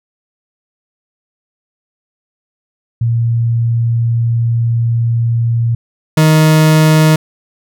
sine / 40% pulse tone pair in turn, 116.54 / 156.28 Hz, A#2 / D#3, 0 / +8 cents, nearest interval perfect fourth, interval 508 cents, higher second, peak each -10 / -5 dBFS, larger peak second, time 3.01-5.75 / 6.17-7.16 s, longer first, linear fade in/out 5 ms, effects none

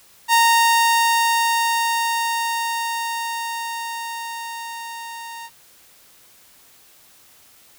sawtooth tone with level ramp, 925 Hz, A#5, 14 cents flat, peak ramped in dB -8 to -29 dBFS, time 0.28-5.5 s, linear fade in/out 50 ms, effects white hiss -51 dBFS RMS until 7.78 s

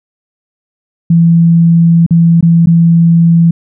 sine tone with dropouts, 167.6 Hz, E3, 29 cents sharp, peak -3 dBFS, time 1.1-3.51 s, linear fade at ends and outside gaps 5 ms, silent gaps 2.064-2.107 / 2.409-2.426 / 2.66-2.67 s, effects none

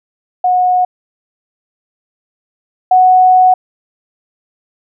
sine tone pair in turn, 729 / 739.6 Hz, F#5 / F#5, -26 / -1 cents, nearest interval unison, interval 25 cents, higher second, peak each -8 / -4 dBFS, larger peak second, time 0.44-0.85 / 2.91-3.54 s, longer second, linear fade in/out 5 ms, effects none

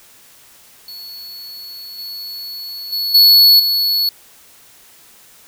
square tone with level steps, 4401 Hz, C#8, 13 cents flat, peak -31 / -27 / -18 / -6 / -14 dBFS, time 0.88-4.09 s, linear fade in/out 2 ms, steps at 1.98 / 2.92 / 3.14 / 3.59 s, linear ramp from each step 10 ms, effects white hiss -46 dBFS RMS until 5.47 s

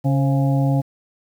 harmonic tone with a mistuned harmonic, 138.2 Hz, C#3, 5 cents flat, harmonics 1 / 2 / 4 / 5 / 6, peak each -16 / -22 / -28 / -30 / -32 dBFS, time 0.04-0.82 s, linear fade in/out 20 ms, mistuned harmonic 4, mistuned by -63 cents, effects 8-bit

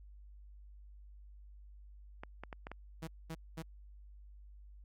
clicks, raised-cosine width 0.5 ms, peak -29 dBFS, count 5, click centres 2.235 / 2.436 / 2.528 / 2.669 / 2.716 s
sawtooth tone bursts, 161.9 Hz, E3, 31 cents flat, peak -37 dBFS, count 3, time 3.02-3.625 s, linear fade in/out 10 ms, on 55 ms, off 220 ms
effects added 50 Hz sine -52 dBFS peak until 4.84 s + AAC 64 kbps

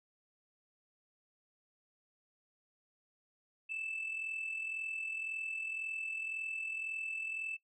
sine tone with amplitude modulation, 2637 Hz, E7, in tune, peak -33 dBFS, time 3.69-7.57 s, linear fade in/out 20 ms, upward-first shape sine, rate 41.9 Hz, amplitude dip 60%, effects noise-tail reverb RT60 0.1 s tail -19 dB re dry + tanh soft clip ceiling -33 dBFS

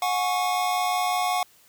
square chord, F# suspended second, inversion none, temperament equal with one note detuned, 725.2 / 830.6 / 1108.7 Hz, F#5 / G#5 / C#6, -35 / 0 / 0 cents, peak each -25 / -31 / -29 dBFS, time 0.02-1.43 s, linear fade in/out 2 ms, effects white hiss -57 dBFS RMS until 1.68 s

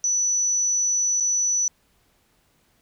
sine tone with dropouts, 5950 Hz, F#8, 9 cents sharp, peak -19 dBFS, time 0.04-1.68 s, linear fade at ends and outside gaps 1 ms, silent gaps 1.201-1.206 s, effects pink hiss -64 dBFS RMS until 2.81 s

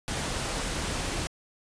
pink noise, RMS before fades -31 dBFS, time 0.08-1.27 s, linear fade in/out 0 ms, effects resampled to 22050 Hz

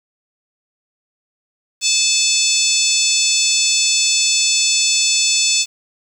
harmonic tone with a mistuned harmonic, 880 Hz, A5, in tune, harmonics 3 / 4 / 5 / 6 / 7 / 8 / 9, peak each -21 / -21 / -21 / -21 / -21 / -21 / -21 dBFS, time 1.81-5.66 s, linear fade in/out 50 ms, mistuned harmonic 3, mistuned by -30 cents, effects 7-bit

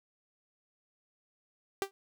sawtooth tone with exponential decay, 392 Hz, G4, in tune, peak -22 dBFS, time 1.82-1.91 s, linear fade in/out 0 ms, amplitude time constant 18 ms, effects none

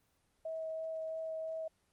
sine tone with vibrato, 642 Hz, E5, 46 cents flat, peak -37 dBFS, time 0.45-1.68 s, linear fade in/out 5 ms, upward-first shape sine, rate 3 Hz, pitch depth 8 cents each way, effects pink hiss -75 dBFS RMS until 1.92 s + Opus 24 kbps

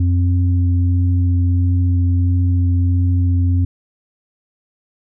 sine tone pair together, 89 / 265.5 Hz, F2 / C4, +33 / +25 cents, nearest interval octave + perfect fifth, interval 1892 cents, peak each -12 / -23 dBFS, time 0-3.65 s, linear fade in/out 5 ms, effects none

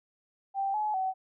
sine tone with pitch steps, 784 / 850 / 757 Hz, G5 / G#5 / F#5, 0 / +40 / +39 cents, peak -27 dBFS, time 0.54-1.14 s, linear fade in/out 50 ms, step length 200 ms, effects none

